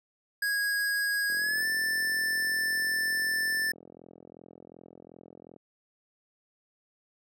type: tone with pitch glide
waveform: square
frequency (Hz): 1649 to 1767.4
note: G#6 to A6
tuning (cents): -13 to +7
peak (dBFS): -27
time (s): 0.42-3.72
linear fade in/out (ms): 5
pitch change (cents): +120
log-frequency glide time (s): 1.35-1.66
type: click train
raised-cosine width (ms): 2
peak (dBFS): -34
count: 183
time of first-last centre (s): 1.3-5.562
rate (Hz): 42.7
effects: high-pass 200 Hz 12 dB/octave